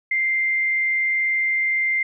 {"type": "tone with frequency modulation", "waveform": "sine", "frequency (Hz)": 2093, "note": "C7", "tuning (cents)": 0, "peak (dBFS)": -18, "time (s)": [0.11, 2.03], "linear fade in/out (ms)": 5, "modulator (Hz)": 102, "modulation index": 0.24, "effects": []}